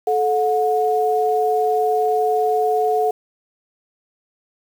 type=tone pair together; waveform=sine; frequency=434.5 / 725 Hz; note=A4 / F#5; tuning=-22 / -35 cents; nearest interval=major sixth; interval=887 cents; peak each=-18 dBFS; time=0.07-3.11 s; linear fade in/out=5 ms; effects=7-bit